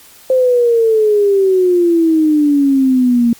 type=exponential sweep; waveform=sine; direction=down; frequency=523.3 to 232.2 Hz; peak=-8 dBFS; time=0.3-3.33 s; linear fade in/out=2 ms; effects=white hiss -42 dBFS RMS until 3.39 s + Opus 48 kbps